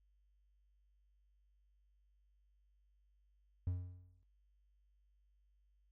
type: tone with exponential decay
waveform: triangle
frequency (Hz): 89.9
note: F#2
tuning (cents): -49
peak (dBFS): -31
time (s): 3.67-4.23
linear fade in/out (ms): 0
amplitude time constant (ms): 120
effects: noise-tail reverb RT60 0.2 s tail -20 dB re dry + added 50 Hz sine -70 dBFS peak until 5.91 s